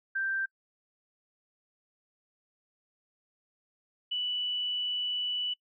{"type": "tone pair in turn", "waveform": "sine", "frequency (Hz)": [1570, 2964], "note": ["G6", "F#7"], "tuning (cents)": [2, 2], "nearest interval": "major seventh", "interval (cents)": 1100, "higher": "second", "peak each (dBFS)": [-28, -29], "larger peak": "first", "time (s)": [[0.15, 0.46], [4.11, 5.54]], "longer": "second", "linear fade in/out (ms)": 10, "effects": ["noise-tail reverb RT60 0.1 s tail -26 dB re dry"]}